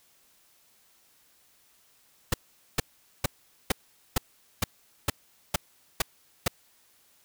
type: noise bursts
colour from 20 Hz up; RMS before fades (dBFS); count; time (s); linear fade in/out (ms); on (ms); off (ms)
pink; -23; 10; 2.32-6.48; 5; 20; 440
effects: white hiss -63 dBFS RMS until 7.24 s